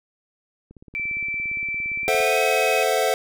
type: click train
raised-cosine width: 3 ms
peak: -31 dBFS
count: 27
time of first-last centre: 0.71-2.204 s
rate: 17.4 Hz
type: tone with pitch glide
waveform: sine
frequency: 2330 to 2541 Hz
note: D7 to D#7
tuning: -14 to +36 cents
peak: -24 dBFS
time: 0.95-2.83 s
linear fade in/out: 0 ms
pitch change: +150 cents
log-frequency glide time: 2.01-2.41 s
type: chord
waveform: square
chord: F# half-diminished seventh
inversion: first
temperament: equal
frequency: 440 / 523.3 / 659.3 / 740 Hz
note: A4 / C5 / E5 / F#5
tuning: 0 / 0 / 0 / 0 cents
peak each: -25 dBFS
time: 2.08-3.14 s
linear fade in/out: 0 ms
effects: none